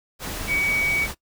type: tone in noise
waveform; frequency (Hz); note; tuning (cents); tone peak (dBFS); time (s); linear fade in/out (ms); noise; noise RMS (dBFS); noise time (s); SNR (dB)
sine; 2260; C#7; +33; -20; 0.47-1.08; 50; pink; -31; 0.19-1.15; +8
effects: noise-tail reverb RT60 0.1 s tail -20 dB re dry